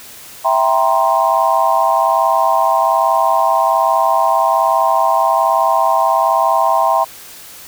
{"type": "chord", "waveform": "sine", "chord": "C dominant seventh", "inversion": "first", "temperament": "equal with one note detuned", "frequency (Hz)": [659.3, 784, 945.3, 1046.5], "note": ["E5", "G5", "Bb5", "C6"], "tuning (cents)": [0, 0, 24, 0], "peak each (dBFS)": -16, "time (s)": [0.44, 7.05], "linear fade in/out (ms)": 20, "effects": ["white hiss -36 dBFS RMS until 7.67 s"]}